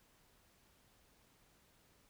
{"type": "silence", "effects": ["pink hiss -70 dBFS RMS until 2.09 s"]}